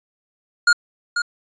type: tone with echo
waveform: square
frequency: 1423 Hz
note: F6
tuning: 32 cents sharp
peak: -11 dBFS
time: 0.67-0.73 s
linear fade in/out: 5 ms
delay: 490 ms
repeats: 1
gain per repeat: -8 dB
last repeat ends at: 1.22 s
effects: resampled to 16000 Hz